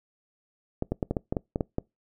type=clicks; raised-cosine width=2 ms; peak=-13 dBFS; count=10; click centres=0.824 / 0.92 / 1.028 / 1.11 / 1.168 / 1.325 / 1.368 / 1.559 / 1.608 / 1.784 s; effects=noise-tail reverb RT60 0.2 s tail -25 dB re dry